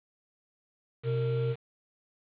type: tone pair together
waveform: triangle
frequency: 126.79 / 460 Hz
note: B2 / A#4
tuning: +46 / -23 cents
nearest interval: octave + minor seventh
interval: 2231 cents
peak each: -26 / -29 dBFS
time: 1.03-1.56 s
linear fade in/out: 50 ms
effects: resampled to 8000 Hz + 8-bit